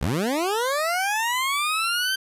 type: linear sweep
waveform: 20% pulse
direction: up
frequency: 53.3 to 1568 Hz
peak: -17 dBFS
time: 0.01-2.16 s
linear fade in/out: 10 ms
effects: resampled to 32000 Hz + 8-bit